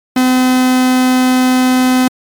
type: tone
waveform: 45% pulse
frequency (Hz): 255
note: C4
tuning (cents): -44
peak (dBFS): -8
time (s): 0.16-2.08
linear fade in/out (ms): 5
effects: MP3 96 kbps